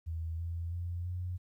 sine tone with pitch steps, 81.7 / 84.34 / 87.06 / 89.87 Hz, E2 / E2 / F2 / F#2, -15 / +40 / -5 / -50 cents, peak -34 dBFS, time 0.06-1.38 s, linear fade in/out 20 ms, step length 330 ms, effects 12-bit

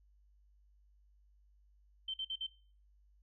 sine tone bursts, 3105 Hz, G7, 17 cents flat, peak -36 dBFS, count 4, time 2.08-2.466 s, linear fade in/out 5 ms, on 59 ms, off 50 ms, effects noise-tail reverb RT60 0.4 s tail -18 dB re dry + added 50 Hz sine -64 dBFS peak until 3.22 s

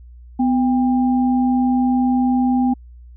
sine tone pair together, 251.1 / 797.2 Hz, B3 / G5, +29 / +29 cents, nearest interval octave + minor sixth, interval 2000 cents, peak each -14 / -23 dBFS, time 0.39-2.74 s, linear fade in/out 10 ms, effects added 60 Hz sine -38 dBFS peak until 3.16 s

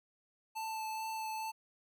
square tone with vibrato, 880 Hz, A5, in tune, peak -38 dBFS, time 0.55-1.52 s, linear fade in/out 20 ms, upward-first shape sine, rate 2.3 Hz, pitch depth 12 cents each way, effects none

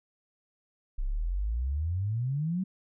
sine exponential sweep, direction up, 30.8 to 193.7 Hz, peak -27 dBFS, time 0.98-2.64 s, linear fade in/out 10 ms, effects none

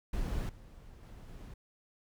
brown noise with level steps, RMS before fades -35 / -52 / -49 / -47 dBFS, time 0.13-1.54 s, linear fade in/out 5 ms, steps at 0.49 / 1.03 / 1.28 s, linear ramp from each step 2 ms, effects none

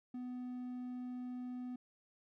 triangle tone, 249.2 Hz, B3, 16 cents sharp, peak -39 dBFS, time 0.14-1.76 s, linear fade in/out 5 ms, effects none

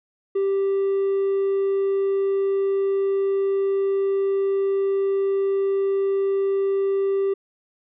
triangle tone, 392 Hz, G4, in tune, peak -16 dBFS, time 0.35-7.34 s, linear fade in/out 10 ms, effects tanh soft clip ceiling -13 dBFS + resampled to 8000 Hz

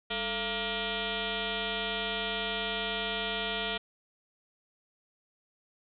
sine tone with frequency modulation, 1899 Hz, A#6, 32 cents sharp, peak -30 dBFS, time 0.1-3.78 s, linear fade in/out 10 ms, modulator 243 Hz, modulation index 6.9, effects none

